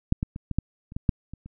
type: clicks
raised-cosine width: 5 ms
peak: -7 / -13 / -22 / -17 / -10 / -30 / -17 / -7 / -25 / -29 dBFS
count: 10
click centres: 0.124 / 0.229 / 0.361 / 0.513 / 0.586 / 0.921 / 0.965 / 1.092 / 1.336 / 1.46 s
effects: none